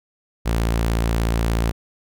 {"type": "tone", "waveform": "sawtooth", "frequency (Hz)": 56.7, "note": "A#1", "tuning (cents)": -47, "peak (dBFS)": -14, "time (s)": [0.45, 1.72], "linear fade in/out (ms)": 20, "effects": []}